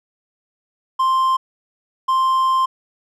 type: tone pair in turn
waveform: triangle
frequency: 1050 / 1050 Hz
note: C6 / C6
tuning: +6 / +6 cents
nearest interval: unison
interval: 0 cents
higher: neither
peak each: -12 dBFS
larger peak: neither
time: 0.99-1.37 / 2.08-2.66 s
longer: second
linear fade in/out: 10 ms
effects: none